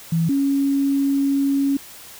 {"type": "tone pair in turn", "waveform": "sine", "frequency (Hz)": [164.81, 277.2], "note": ["E3", "C#4"], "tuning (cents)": [0, 0], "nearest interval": "major sixth", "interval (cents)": 900, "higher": "second", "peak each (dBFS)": -16, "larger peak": "neither", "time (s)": [[0.12, 0.29], [0.29, 1.77]], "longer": "second", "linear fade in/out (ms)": 5, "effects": ["white hiss -41 dBFS RMS until 2.19 s"]}